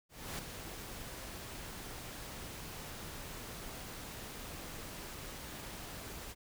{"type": "noise with ADSR envelope", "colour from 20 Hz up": "pink", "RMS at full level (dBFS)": -40, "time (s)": [0.09, 6.35], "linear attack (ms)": 300, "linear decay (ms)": 5, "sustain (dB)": -6, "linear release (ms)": 40, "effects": []}